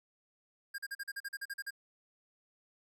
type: tone bursts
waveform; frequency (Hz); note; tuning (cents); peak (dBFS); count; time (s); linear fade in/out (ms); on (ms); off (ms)
square; 1614; G#6; -50; -38; 12; 0.74-1.707; 10; 43; 41
effects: none